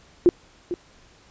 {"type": "tone with echo", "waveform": "sine", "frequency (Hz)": 351.4, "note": "F4", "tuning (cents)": 11, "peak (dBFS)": -10, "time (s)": [0.26, 0.29], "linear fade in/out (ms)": 0, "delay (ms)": 450, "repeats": 1, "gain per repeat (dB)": -13, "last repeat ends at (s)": 0.74, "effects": ["pink hiss -54 dBFS RMS until 1.3 s", "resampled to 16000 Hz"]}